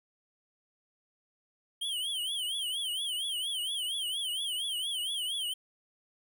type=tone with vibrato; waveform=square; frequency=3136 Hz; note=G7; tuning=in tune; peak=-32 dBFS; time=1.81-5.54 s; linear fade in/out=10 ms; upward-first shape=triangle; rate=4.3 Hz; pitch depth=170 cents each way; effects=none